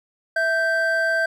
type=tone pair together; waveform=triangle; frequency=657.2 / 1563 Hz; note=E5 / G6; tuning=-5 / -6 cents; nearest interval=octave + minor third; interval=1499 cents; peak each=-21 / -18 dBFS; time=0.36-1.26 s; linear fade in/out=5 ms; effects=none